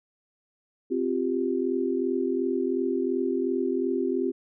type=chord; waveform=sine; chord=C suspended fourth; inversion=none; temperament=equal; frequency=261.6 / 349.2 / 392 Hz; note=C4 / F4 / G4; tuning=0 / 0 / 0 cents; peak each=-28 dBFS; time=0.9-4.32 s; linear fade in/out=20 ms; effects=none